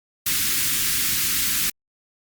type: band-stop noise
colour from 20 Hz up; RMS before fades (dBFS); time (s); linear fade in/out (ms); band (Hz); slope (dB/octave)
white; -22; 0.26-1.7; 5; 320 to 1400; 24
effects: Opus 48 kbps